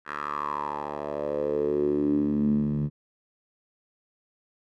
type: tone with band-pass filter sweep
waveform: 10% pulse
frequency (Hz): 73.42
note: D2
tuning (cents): 0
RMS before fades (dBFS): -27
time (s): 0.05-2.9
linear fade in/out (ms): 50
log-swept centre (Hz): 1500 to 160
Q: 5.7
effects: none